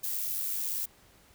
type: noise with amplitude modulation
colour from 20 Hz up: violet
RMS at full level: -31 dBFS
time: 0.03-0.86 s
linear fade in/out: 10 ms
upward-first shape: sine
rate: 97.7 Hz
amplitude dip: 40%
effects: pink hiss -60 dBFS RMS until 1.34 s